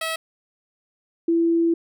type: tone pair in turn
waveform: 10% pulse / sine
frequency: 647 / 334.3 Hz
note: E5 / E4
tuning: -32 / +24 cents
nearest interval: major seventh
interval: 1144 cents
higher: first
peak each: -16 dBFS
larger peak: neither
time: 0.01-0.16 / 1.28-1.74 s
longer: second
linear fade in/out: 5 ms
effects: none